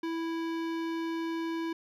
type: tone with hard clipping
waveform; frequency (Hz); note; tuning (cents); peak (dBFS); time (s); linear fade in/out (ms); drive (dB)
sine; 329.6; E4; 0; -33; 0.03-1.73; 5; 18
effects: none